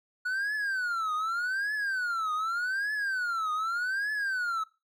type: tone with vibrato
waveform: triangle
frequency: 1459 Hz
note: F#6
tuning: 25 cents flat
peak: -26 dBFS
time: 0.25-4.64 s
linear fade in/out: 10 ms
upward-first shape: triangle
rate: 0.84 Hz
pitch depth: 300 cents each way
effects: noise-tail reverb RT60 0.3 s tail -21 dB re dry